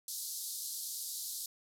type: band-pass noise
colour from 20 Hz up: white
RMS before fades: -41 dBFS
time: 0.08-1.46 s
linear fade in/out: 2 ms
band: 3900 to 14000 Hz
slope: 48 dB/octave
effects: none